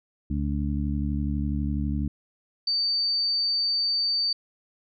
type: harmonic tone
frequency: 72.1 Hz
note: D2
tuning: 31 cents flat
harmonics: 1 / 2 / 3 / 4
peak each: -27 / -31 / -30 / -33 dBFS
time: 0.3-2.08 s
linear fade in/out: 5 ms
type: tone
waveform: sine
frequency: 4595 Hz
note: D8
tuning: 39 cents flat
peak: -22 dBFS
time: 2.67-4.33 s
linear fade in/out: 5 ms
effects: none